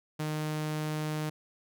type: tone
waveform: sawtooth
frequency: 153.6 Hz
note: D#3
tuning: 22 cents flat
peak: -27 dBFS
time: 0.19-1.3 s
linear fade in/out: 10 ms
effects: none